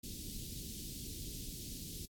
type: band-stop noise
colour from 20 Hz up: pink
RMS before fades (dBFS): -45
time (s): 0.03-2.06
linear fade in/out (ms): 10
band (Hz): 320 to 3600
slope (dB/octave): 24
effects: AAC 64 kbps